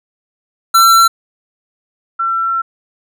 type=tone pair in turn; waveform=square / sine; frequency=1349 / 1349 Hz; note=E6 / E6; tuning=+40 / +40 cents; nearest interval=unison; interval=0 cents; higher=neither; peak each=-6 / -13 dBFS; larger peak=first; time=0.74-1.08 / 2.19-2.62 s; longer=second; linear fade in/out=10 ms; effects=none